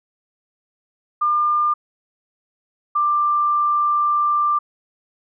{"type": "tone pair in turn", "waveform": "sine", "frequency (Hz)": [1200, 1184.2], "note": ["D6", "D6"], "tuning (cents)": [37, 14], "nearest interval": "unison", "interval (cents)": 23, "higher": "first", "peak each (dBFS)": -15, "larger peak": "neither", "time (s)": [[1.21, 1.74], [2.95, 4.59]], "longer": "second", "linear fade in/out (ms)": 10, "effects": []}